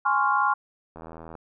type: chord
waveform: sine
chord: Db major seventh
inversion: second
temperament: equal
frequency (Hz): 830.6 / 1046.5 / 1108.7 / 1396.9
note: Ab5 / C6 / Db6 / F6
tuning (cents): 0 / 0 / 0 / 0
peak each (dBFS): -25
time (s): 0.05-0.54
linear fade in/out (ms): 10
type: click train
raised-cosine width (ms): 1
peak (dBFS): -27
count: 33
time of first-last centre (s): 0.96-1.353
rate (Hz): 81.5
effects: none